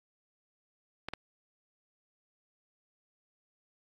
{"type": "clicks", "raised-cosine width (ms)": 0.3, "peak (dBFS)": -20, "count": 2, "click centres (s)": [1.086, 1.136], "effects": ["AAC 48 kbps"]}